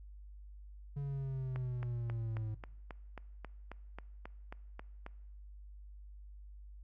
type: exponential sweep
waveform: triangle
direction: down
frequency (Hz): 142.3 to 107.5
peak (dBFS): -34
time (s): 0.96-2.55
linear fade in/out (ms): 10
type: click train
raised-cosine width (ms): 0.5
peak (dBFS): -30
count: 14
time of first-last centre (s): 1.56-5.064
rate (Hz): 3.71
effects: noise-tail reverb RT60 1.0 s tail -22 dB re dry + added 50 Hz sine -49 dBFS peak until 6.83 s